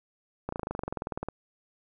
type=slowing click train; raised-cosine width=1 ms; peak=-18 dBFS; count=19; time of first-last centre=0.49-1.286 s; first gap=34 ms; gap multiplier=1.03; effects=none